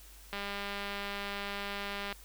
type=click train; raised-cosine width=0.3 ms; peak=-22 dBFS; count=362; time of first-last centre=0.33-2.126 s; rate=201 Hz; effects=added 50 Hz sine -53 dBFS peak until 2.24 s + white hiss -56 dBFS RMS until 2.24 s